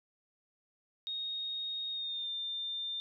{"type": "tone with pitch glide", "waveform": "sine", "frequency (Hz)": [3729, 3600], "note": ["A#7", "A7"], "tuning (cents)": [0, 39], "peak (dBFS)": -35, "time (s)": [1.07, 3], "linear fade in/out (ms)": 0, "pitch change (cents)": -61, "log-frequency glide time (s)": [1.91, 2.28], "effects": []}